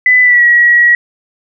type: tone with pitch glide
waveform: sine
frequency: 2001 to 1915.1 Hz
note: B6 to A#6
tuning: +22 to +46 cents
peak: -4 dBFS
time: 0.06-0.95 s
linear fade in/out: 2 ms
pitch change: -76 cents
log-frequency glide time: 0.22-0.44 s
effects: none